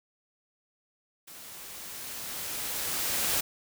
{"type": "noise with level ramp", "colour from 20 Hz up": "white", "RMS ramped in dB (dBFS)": [-47, -27], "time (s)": [1.27, 3.41], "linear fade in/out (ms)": 10, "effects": []}